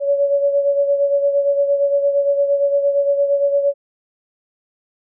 sine beating tone pair, 563 / 571.7 Hz, C#5 / D5, +27 / -47 cents, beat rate 8.7 Hz, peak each -14 / -22 dBFS, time 0-3.74 s, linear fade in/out 50 ms, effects none

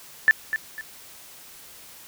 sine tone with echo, 1760 Hz, A6, in tune, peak -11 dBFS, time 0.28-0.31 s, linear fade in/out 0 ms, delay 250 ms, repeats 2, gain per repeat -10 dB, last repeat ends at 0.81 s, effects white hiss -46 dBFS RMS until 2.07 s

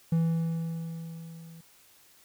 triangle tone with level ramp, 164.81 Hz, E3, in tune, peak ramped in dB -19 to -44 dBFS, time 0.12-1.61 s, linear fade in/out 5 ms, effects white hiss -59 dBFS RMS until 2.24 s

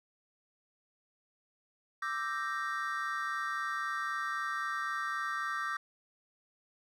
triangle chord, E half-diminished seventh, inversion third, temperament equal, 1174.7 / 1318.5 / 1568 / 1864.7 Hz, D6 / E6 / G6 / Bb6, 0 / 0 / 0 / 0 cents, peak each -35 / -38 / -37 / -38 dBFS, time 2.02-5.77 s, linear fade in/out 5 ms, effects none

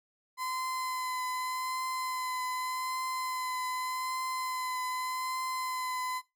35% pulse tone with vibrato, 1022 Hz, C6, 41 cents flat, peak -31 dBFS, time 0.37-6.22 s, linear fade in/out 50 ms, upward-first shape triangle, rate 0.84 Hz, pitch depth 18 cents each way, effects noise-tail reverb RT60 0.2 s tail -18 dB re dry

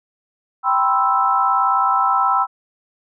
sine chord, C major seventh, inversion second, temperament equal, 784 / 987.8 / 1046.5 / 1318.5 Hz, G5 / B5 / C6 / E6, 0 / 0 / 0 / 0 cents, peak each -20 / -20 / -22 / -17 dBFS, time 0.63-2.47 s, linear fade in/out 50 ms, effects none

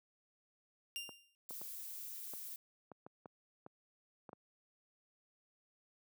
sawtooth tone with exponential decay, 2794 Hz, F7, in tune, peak -35 dBFS, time 0.96-1.35 s, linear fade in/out 0 ms, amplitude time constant 84 ms
clicks, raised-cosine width 1 ms, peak -36 dBFS, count 10, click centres 1.092 / 1.508 / 1.615 / 2.336 / 2.917 / 3.065 / 3.258 / 3.664 / 4.292 / 4.331 s
violet noise, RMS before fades -47 dBFS, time 1.49-2.56 s, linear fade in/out 2 ms
effects high-pass 150 Hz 12 dB/octave

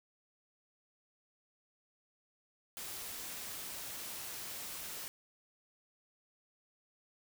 white noise, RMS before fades -44 dBFS, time 2.77-5.08 s, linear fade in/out 0 ms, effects none

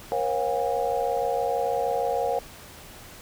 sine tone cluster, 475.7 / 542 / 717 / 808 Hz, A#4 / C#5 / F5 / G#5, +35 / -39 / +45 / -48 cents, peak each -28 / -28 / -28 / -30 dBFS, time 0.12-2.39 s, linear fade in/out 0 ms, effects pink hiss -45 dBFS RMS until 3.21 s

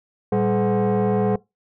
sine tone with frequency modulation, 114.6 Hz, A#2, 29 cents flat, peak -14 dBFS, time 0.32-1.36 s, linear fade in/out 5 ms, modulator 311 Hz, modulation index 1.8, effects noise-tail reverb RT60 0.2 s tail -23 dB re dry + tanh soft clip ceiling -16 dBFS

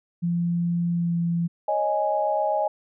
sine tone with pitch glide, 172 to 170.02 Hz, F3 to F3, -26 to -46 cents, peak -21 dBFS, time 0.22-1.48 s, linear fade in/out 20 ms, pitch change -20 cents, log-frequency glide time 0.92-1.17 s
sine chord, C# suspended second, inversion none, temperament equal, 554.4 / 622.3 / 830.6 Hz, C#5 / D#5 / G#5, 0 / 0 / 0 cents, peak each -29 / -24 / -24 dBFS, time 1.68-2.68 s, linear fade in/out 5 ms
effects none

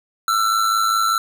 square tone with amplitude modulation, 1342 Hz, E6, 31 cents sharp, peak -14 dBFS, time 0.28-1.18 s, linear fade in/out 2 ms, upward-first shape sine, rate 105 Hz, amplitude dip 55%, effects none

